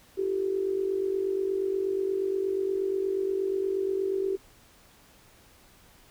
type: tone with amplitude modulation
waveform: sine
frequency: 385.4 Hz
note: G4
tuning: 29 cents flat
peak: -22 dBFS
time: 0.17-4.37 s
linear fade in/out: 20 ms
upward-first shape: sine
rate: 48.4 Hz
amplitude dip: 70%
effects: pink hiss -57 dBFS RMS until 6.1 s